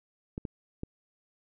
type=clicks; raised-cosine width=3 ms; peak=-22 dBFS; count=3; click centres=0.379 / 0.452 / 0.834 s; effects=none